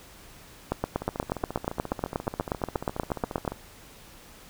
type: two click trains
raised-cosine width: 1 ms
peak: -11 / -19 dBFS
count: 24 / 37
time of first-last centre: 0.72-3.478 / 1.02-3.52 s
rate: 8.34 / 14.4 Hz
effects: pink hiss -50 dBFS RMS until 4.49 s